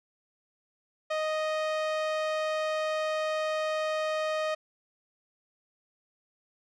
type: tone with low-pass filter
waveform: sawtooth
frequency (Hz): 622.3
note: D#5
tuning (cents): 0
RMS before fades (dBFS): -30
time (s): 1.1-4.55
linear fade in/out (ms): 10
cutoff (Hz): 4500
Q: 0.54
effects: none